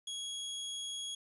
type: tone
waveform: sawtooth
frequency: 3322 Hz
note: G#7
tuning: in tune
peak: -35 dBFS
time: 0.07-1.15 s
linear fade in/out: 5 ms
effects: resampled to 24000 Hz + 11-bit